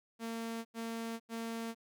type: tone bursts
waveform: sawtooth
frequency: 228.3 Hz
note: A#3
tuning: 36 cents flat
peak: -34 dBFS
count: 3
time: 0.19-1.748 s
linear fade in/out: 50 ms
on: 460 ms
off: 89 ms
effects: none